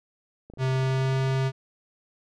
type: click train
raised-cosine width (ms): 2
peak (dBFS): -31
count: 24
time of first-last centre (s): 0.5-1.349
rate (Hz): 27.1
type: tone with pitch glide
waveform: square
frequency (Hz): 131.2 to 132.95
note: C3 to C3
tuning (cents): +5 to +28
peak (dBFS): -23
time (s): 0.58-1.52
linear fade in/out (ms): 50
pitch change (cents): +23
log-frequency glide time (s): 0.7-1.18
effects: low-pass 5000 Hz 12 dB/octave